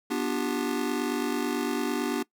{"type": "chord", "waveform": "square", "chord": "G dominant seventh", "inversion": "first", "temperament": "just", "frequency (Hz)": [245, 294, 352.8, 392], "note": ["B3", "D4", "F4", "G4"], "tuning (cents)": [-14, 2, 18, 0], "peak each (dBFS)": [-32, -31, -35, -34], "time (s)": [0.1, 2.23], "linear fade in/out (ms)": 10, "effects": ["noise-tail reverb RT60 0.1 s tail -20 dB re dry"]}